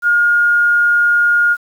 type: tone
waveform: sine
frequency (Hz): 1425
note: F6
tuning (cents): +34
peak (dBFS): -9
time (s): 0.02-1.57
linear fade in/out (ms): 50
effects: 7-bit